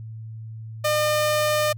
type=tone; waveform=sawtooth; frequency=605 Hz; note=D#5; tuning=49 cents flat; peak=-15 dBFS; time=0.84-1.73 s; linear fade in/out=10 ms; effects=added 111 Hz sine -33 dBFS peak until 1.77 s + MP3 96 kbps